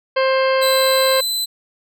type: harmonic tone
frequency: 528 Hz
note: C5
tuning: 16 cents sharp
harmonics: 1 / 2 / 3 / 4 / 5 / 6 / 8 / 9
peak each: -15 / -21 / -25 / -27 / -29 / -31 / -33 / -34 dBFS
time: 0.16-1.21 s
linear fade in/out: 10 ms
type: tone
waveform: sawtooth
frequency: 4028 Hz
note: B7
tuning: 33 cents sharp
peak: -16 dBFS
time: 0.61-1.46 s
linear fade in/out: 20 ms
effects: none